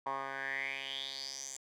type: tone with band-pass filter sweep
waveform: 10% pulse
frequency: 135.7 Hz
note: C#3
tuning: 36 cents flat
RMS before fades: -40 dBFS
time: 0.06-1.57 s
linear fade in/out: 5 ms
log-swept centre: 1000 to 7300 Hz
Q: 6.4
effects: none